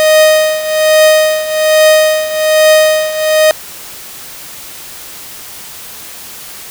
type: tone with tremolo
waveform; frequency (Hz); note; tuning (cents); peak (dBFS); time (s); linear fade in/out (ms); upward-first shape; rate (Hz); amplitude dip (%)
45% pulse; 622; D#5; -1; -3; 0-3.51; 0; triangle; 1.2; 80
effects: white hiss -29 dBFS RMS until 6.7 s